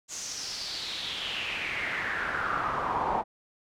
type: noise with band-pass filter sweep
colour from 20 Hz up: brown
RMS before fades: -32 dBFS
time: 0.08-3.24 s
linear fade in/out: 50 ms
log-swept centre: 6900 to 830 Hz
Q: 4.5
effects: none